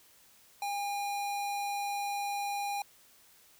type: tone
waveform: square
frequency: 810 Hz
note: G#5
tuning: 43 cents flat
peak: -33 dBFS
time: 0.62-2.82 s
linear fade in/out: 2 ms
effects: white hiss -61 dBFS RMS until 3.59 s